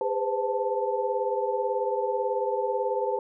sine tone cluster, 407 / 498.8 / 517 / 881 Hz, G#4 / B4 / C5 / A5, -35 / +17 / -21 / +2 cents, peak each -30 dBFS, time 0.01-3.19 s, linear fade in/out 2 ms, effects none

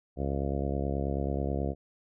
harmonic tone, 69.3 Hz, C#2, in tune, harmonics 1 / 2 / 3 / 4 / 5 / 6 / 7 / 8 / 9 / 10, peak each -32 / -35 / -37 / -38 / -39 / -40 / -40 / -41 / -42 / -42 dBFS, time 0.16-1.75 s, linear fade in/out 50 ms, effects none

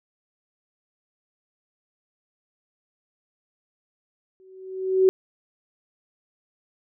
sine tone with exponential growth, 377.2 Hz, F#4, 33 cents sharp, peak -11 dBFS, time 4.4-5.09 s, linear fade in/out 0 ms, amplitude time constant 150 ms, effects none

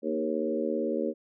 harmonic tone with a mistuned harmonic, 77.78 Hz, D#2, in tune, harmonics 3 / 4 / 5 / 6 / 7, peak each -33 / -33 / -33 / -33 / -33 dBFS, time 0.02-1.14 s, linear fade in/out 50 ms, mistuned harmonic 4, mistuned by -17 cents, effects none

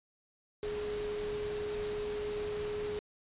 sine tone in noise, 418.5 Hz, G#4, 13 cents sharp, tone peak -34 dBFS, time 0.63-2.99 s, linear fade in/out 0 ms, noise pink, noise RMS -44 dBFS, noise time 0.63-2.99 s, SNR +7 dB, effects resampled to 8000 Hz

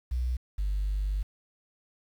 sine tone pair in turn, 61.74 / 49.52 Hz, B1 / G1, 0 / +18 cents, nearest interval major third, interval 382 cents, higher first, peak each -25 dBFS, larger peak neither, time 0.11-0.37 / 0.58-1.23 s, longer second, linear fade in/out 10 ms, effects tanh soft clip ceiling -22 dBFS + 9-bit

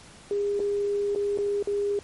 sine tone with dropouts, 406.5 Hz, G#4, 37 cents flat, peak -23 dBFS, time 0.31-1.99 s, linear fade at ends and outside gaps 1 ms, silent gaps 0.594-0.601 / 1.15-1.159 / 1.375-1.386 / 1.626-1.673 s, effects pink hiss -49 dBFS RMS until 2.03 s + MP3 48 kbps

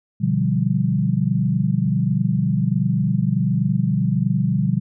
sine chord, G dominant seventh, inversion first, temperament equal, 123.47 / 146.83 / 174.61 / 196 Hz, B2 / D3 / F3 / G3, 0 / 0 / 0 / 0 cents, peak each -22 dBFS, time 0.2-4.8 s, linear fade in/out 20 ms, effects none

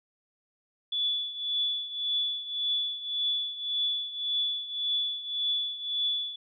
sine tone with tremolo, 3443 Hz, A7, 38 cents flat, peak -24 dBFS, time 0.92-6.36 s, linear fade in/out 5 ms, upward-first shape triangle, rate 1.8 Hz, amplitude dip 80%, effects none

